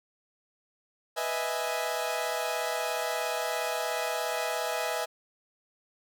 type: chord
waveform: sawtooth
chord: E major seventh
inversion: second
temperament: equal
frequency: 493.9 / 622.3 / 659.3 / 830.6 Hz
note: B4 / D#5 / E5 / G#5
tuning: 0 / 0 / 0 / 0 cents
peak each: -32 / -31 / -30 / -31 dBFS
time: 1.16-5.06 s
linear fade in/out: 20 ms
effects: none